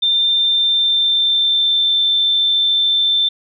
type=tone with pitch glide; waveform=sine; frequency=3588 to 3553 Hz; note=A7 to A7; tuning=+33 to +16 cents; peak=-12 dBFS; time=0.02-3.29 s; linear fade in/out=10 ms; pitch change=-17 cents; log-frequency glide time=0.36-2.03 s; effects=none